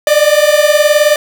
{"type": "beating tone pair", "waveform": "45% pulse", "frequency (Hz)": [587.3, 606.3], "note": ["D5", "D#5"], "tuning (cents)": [0, -45], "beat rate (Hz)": 19, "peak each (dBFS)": -10, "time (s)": [0.07, 1.16], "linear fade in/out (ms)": 2, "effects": ["7-bit"]}